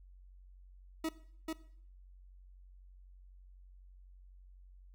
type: tone with echo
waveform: 40% pulse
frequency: 320 Hz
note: D#4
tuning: 49 cents sharp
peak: -32 dBFS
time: 1.04-1.09 s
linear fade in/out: 5 ms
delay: 440 ms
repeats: 1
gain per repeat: -3 dB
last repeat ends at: 1.53 s
effects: noise-tail reverb RT60 0.6 s tail -18 dB re dry + added 46 Hz sine -54 dBFS peak until 4.94 s